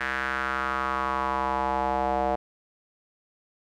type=tone with band-pass filter sweep; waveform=square; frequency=65.9 Hz; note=C2; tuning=13 cents sharp; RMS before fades=-27 dBFS; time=0-2.36 s; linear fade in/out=10 ms; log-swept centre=1700 to 690 Hz; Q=3.5; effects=none